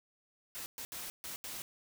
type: noise bursts at uneven times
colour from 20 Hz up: white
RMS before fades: -43 dBFS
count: 5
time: 0.55-0.66 / 0.78-0.85 / 0.92-1.1 / 1.24-1.36 / 1.44-1.62 s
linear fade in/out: 0 ms
effects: none